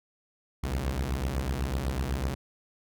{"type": "beating tone pair", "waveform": "sawtooth", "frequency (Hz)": [61.9, 69.9], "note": ["B1", "C#2"], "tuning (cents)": [5, 15], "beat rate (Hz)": 8, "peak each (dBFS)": -27, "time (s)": [0.63, 2.35], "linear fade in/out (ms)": 10, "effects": []}